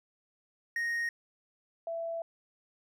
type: tone pair in turn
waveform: triangle / sine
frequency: 1864.7 / 666 Hz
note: A#6 / E5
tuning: 0 / +18 cents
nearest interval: octave + tritone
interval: 1782 cents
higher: first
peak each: -28 / -33 dBFS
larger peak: first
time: 0.76-1.09 / 1.87-2.22 s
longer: second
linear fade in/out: 2 ms
effects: none